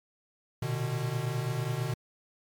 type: tone cluster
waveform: square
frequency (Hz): 115.9 / 125.1 / 150.9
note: A#2 / B2 / D3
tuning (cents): -10 / +23 / +47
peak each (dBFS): -39 / -32 / -35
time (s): 0.62-1.94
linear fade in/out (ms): 5
effects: MP3 96 kbps